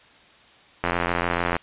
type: click train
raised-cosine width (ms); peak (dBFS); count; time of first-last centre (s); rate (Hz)
0.5; -7; 64; 0.84-1.566; 86.8
effects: white hiss -52 dBFS RMS until 1.62 s + resampled to 8000 Hz